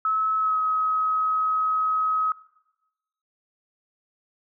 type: tone with pitch glide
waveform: sine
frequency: 1294 to 1272.5 Hz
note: E6 to D#6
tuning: -32 to +39 cents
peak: -20 dBFS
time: 0.05-2.32 s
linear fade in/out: 2 ms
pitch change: -29 cents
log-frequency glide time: 0.38-0.57 s
effects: noise-tail reverb RT60 1.0 s tail -20 dB re dry